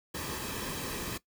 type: noise with comb filter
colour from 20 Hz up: pink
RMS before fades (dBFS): -37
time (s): 0.14-1.18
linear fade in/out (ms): 10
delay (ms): 1.4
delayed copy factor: -0.55
effects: noise-tail reverb RT60 0.1 s tail -18 dB re dry